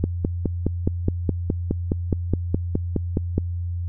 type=click train; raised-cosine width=3 ms; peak=-7 dBFS; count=17; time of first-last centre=0.04-3.38 s; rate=4.79 Hz; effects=added 87 Hz sine -24 dBFS peak until 3.88 s